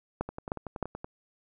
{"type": "two click trains", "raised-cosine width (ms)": 1, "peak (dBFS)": [-15, -23], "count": [3, 9], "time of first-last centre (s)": [[0.21, 0.827], [0.29, 1.045]], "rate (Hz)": [3.24, 10.6], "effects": []}